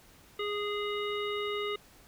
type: harmonic tone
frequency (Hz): 413.6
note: G#4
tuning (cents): -7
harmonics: 1 / 3 / 5 / 7 / 9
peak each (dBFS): -33 / -38 / -40 / -41 / -43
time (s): 0.39-1.76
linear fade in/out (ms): 5
effects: pink hiss -58 dBFS RMS until 2.07 s